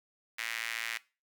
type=tone with high-pass filter; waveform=sawtooth; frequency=114.3 Hz; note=A#2; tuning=34 cents flat; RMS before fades=-37 dBFS; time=0.38-0.98 s; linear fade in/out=10 ms; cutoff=2000 Hz; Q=2.9; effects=noise-tail reverb RT60 0.3 s tail -19 dB re dry